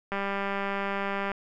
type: click train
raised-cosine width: 0.5 ms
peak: -16 dBFS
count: 238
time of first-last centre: 0.12-1.317 s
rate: 198 Hz
effects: none